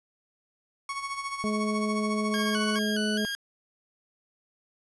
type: tone with tremolo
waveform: 30% pulse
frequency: 1108.7 Hz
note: C#6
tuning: in tune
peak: -27 dBFS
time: 0.89-2.79 s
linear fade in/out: 2 ms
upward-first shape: sine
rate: 14 Hz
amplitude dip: 60%
type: harmonic tone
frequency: 212.2 Hz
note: G#3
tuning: 38 cents sharp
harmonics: 1 / 2 / 3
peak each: -27 / -33 / -37 dBFS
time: 1.44-3.25 s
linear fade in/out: 0 ms
type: tone with vibrato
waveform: 20% pulse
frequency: 1553 Hz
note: G6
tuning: 17 cents flat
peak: -25 dBFS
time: 2.34-3.35 s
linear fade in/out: 0 ms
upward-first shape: square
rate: 2.4 Hz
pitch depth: 76 cents each way
effects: resampled to 24000 Hz + 9-bit